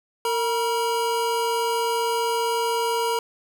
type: tone pair together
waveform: square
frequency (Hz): 458.9 / 960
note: A#4 / B5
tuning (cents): -27 / -49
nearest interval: octave + minor second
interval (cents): 1278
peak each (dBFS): -25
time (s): 0.25-3.19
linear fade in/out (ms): 2
effects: 9-bit